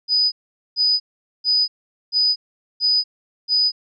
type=tone bursts; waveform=sine; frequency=4978 Hz; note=D#8; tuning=in tune; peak=-14 dBFS; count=6; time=0.08-3.72 s; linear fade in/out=50 ms; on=240 ms; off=440 ms; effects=none